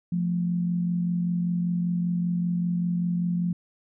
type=tone pair together; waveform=sine; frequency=174.86 / 220 Hz; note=F3 / A3; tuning=+2 / 0 cents; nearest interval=major third; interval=398 cents; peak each=-23 / -34 dBFS; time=0.12-3.53 s; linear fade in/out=5 ms; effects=none